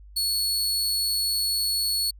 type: tone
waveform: sawtooth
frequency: 4396 Hz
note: C#8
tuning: 15 cents flat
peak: -20 dBFS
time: 0.16-2.11 s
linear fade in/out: 10 ms
effects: added 50 Hz sine -44 dBFS peak until 2.19 s